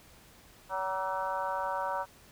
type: harmonic tone with a mistuned harmonic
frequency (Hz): 189.3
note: F#3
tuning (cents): +40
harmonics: 3 / 4 / 5 / 6 / 7 / 8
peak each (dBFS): -37 / -39 / -33 / -41 / -41 / -42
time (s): 0.69-2.06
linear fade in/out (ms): 50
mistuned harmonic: 6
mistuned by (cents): +40
effects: pink hiss -57 dBFS RMS until 2.31 s